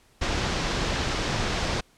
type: low-pass noise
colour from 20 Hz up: pink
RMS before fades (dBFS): -27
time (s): 0.21-1.81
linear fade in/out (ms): 10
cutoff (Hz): 6200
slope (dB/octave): 24
effects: pink hiss -60 dBFS RMS until 1.97 s + low-pass 11000 Hz 12 dB/octave